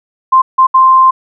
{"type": "tone bursts at uneven times", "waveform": "sine", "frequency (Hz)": 1046.5, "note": "C6", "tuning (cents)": 0, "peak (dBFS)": -3, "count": 3, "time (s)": [[0.32, 0.42], [0.58, 0.67], [0.74, 1.11]], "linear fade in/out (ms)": 10, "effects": []}